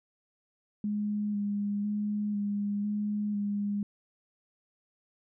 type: tone with vibrato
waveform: sine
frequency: 206.1 Hz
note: G#3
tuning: 13 cents flat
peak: -28 dBFS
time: 0.84-3.83 s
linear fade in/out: 2 ms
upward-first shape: square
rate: 1 Hz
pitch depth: 18 cents each way
effects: none